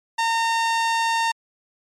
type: tone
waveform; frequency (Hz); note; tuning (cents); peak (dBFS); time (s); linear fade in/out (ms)
sawtooth; 914; A#5; -34; -15; 0.18-1.32; 10
effects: low-pass 7000 Hz 12 dB/octave + MP3 96 kbps